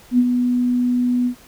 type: tone with ADSR envelope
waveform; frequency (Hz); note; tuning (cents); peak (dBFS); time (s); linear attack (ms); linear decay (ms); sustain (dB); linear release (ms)
sine; 246.5; B3; -3; -9; 0.11-1.35; 75; 51; -6; 87
effects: pink hiss -47 dBFS RMS until 1.47 s